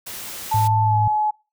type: noise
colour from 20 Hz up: white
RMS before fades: -33 dBFS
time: 0.06-0.68 s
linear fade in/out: 10 ms
type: tone with pitch glide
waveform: sine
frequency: 880 to 850.5 Hz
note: A5 to G#5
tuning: 0 to +41 cents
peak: -17 dBFS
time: 0.51-1.31 s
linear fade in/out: 10 ms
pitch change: -59 cents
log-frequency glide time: 0.83-0.97 s
type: tone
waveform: sine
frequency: 106.9 Hz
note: A2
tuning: 49 cents flat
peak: -18 dBFS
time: 0.54-1.08 s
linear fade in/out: 5 ms
effects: noise-tail reverb RT60 0.3 s tail -24 dB re dry